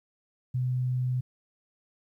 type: tone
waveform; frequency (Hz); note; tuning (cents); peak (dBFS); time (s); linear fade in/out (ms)
sine; 126.5; B2; +42; -25; 0.54-1.21; 10
effects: 11-bit